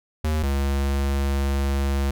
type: tone pair in turn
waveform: square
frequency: 77.3 / 69.21 Hz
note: D#2 / C#2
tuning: -11 / -2 cents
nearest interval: major second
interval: 191 cents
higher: first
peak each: -21 dBFS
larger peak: neither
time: 0.24-0.43 / 0.43-2.11 s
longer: second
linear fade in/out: 5 ms
effects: none